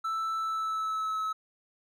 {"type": "tone with pitch glide", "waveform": "triangle", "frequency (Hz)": [1322, 1292.6], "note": ["E6", "E6"], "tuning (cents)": [5, -34], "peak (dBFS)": -27, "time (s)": [0.04, 1.33], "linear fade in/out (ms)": 10, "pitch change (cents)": -39, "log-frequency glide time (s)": [0.36, 1.21], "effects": []}